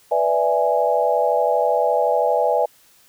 sine chord, E dominant seventh, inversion second, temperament equal, 493.9 / 587.3 / 659.3 / 830.6 Hz, B4 / D5 / E5 / G#5, 0 / 0 / 0 / 0 cents, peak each -21 dBFS, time 0.11-2.66 s, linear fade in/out 10 ms, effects white hiss -54 dBFS RMS until 3.08 s

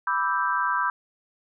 sine chord, E minor seventh, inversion second, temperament equal, 987.8 / 1174.7 / 1318.5 / 1568 Hz, B5 / D6 / E6 / G6, 0 / 0 / 0 / 0 cents, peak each -26 / -28 / -29 / -27 dBFS, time 0.07-0.9 s, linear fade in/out 2 ms, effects none

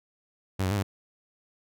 sawtooth tone with pitch steps, 95.8 / 92.4 / 103.3 / 97.9 Hz, G2 / F#2 / G#2 / G2, -39 / -2 / -9 / -2 cents, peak -21 dBFS, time 0.59-0.83 s, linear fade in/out 10 ms, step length 60 ms, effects none

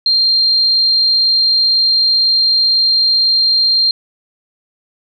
sine tone, 4186 Hz, C8, in tune, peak -9 dBFS, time 0.06-3.91 s, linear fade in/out 2 ms, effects none

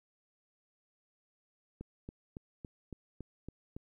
click train, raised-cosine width 3 ms, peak -30 dBFS, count 8, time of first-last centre 1.81-3.765 s, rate 3.58 Hz, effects 12-bit

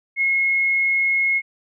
sine tone, 2166 Hz, C#7, 41 cents flat, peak -16 dBFS, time 0.16-1.42 s, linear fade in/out 50 ms, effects none

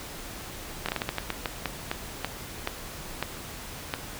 slowing click train, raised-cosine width 0.3 ms, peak -11 dBFS, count 15, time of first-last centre 0.86-3.939 s, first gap 26 ms, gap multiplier 1.29, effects pink hiss -40 dBFS RMS until 4.19 s

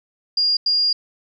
sine tone bursts at uneven times, 4827 Hz, D8, 47 cents sharp, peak -15 dBFS, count 2, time 0.37-0.57 / 0.66-0.93 s, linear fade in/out 5 ms, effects none

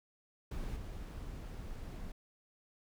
brown noise with level steps, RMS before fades -40 / -44 dBFS, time 0.51-2.12 s, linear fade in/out 5 ms, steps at 0.76 s, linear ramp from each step 5 ms, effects none

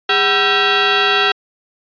sine tone with frequency modulation, 987.8 Hz, B5, in tune, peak -11 dBFS, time 0.09-1.32 s, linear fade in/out 5 ms, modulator 581 Hz, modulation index 5.2, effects resampled to 11025 Hz

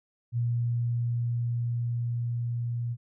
sine tone with level ramp, 119 Hz, A#2, 36 cents sharp, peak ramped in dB -24 to -28 dBFS, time 0.32-2.97 s, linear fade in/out 50 ms, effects none

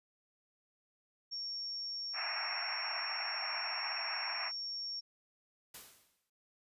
sine tone, 5510 Hz, F8, 24 cents flat, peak -38 dBFS, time 1.31-5.01 s, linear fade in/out 20 ms
white band-pass noise, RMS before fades -41 dBFS, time 2.13-4.52 s, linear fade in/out 50 ms, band 640 to 2600 Hz, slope 96 dB/octave
white noise with exponential decay, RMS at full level -47 dBFS, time 5.74-6.3 s, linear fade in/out 5 ms, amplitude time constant 120 ms
effects resampled to 32000 Hz

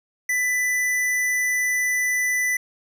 sine tone with hard clipping, 1991 Hz, B6, 14 cents sharp, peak -21 dBFS, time 0.29-2.57 s, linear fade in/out 5 ms, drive 16 dB, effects none

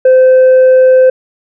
triangle tone with tanh clipping, 516 Hz, C5, 24 cents flat, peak -3 dBFS, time 0.05-1.1 s, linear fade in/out 5 ms, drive 7 dB, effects none

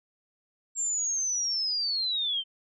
sine linear sweep, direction down, 7459 to 3076 Hz, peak -26 dBFS, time 0.75-2.44 s, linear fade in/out 50 ms, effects none

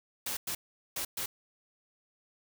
white noise bursts at uneven times, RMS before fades -35 dBFS, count 4, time 0.26-0.37 / 0.47-0.55 / 0.96-1.05 / 1.17-1.26 s, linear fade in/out 5 ms, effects none

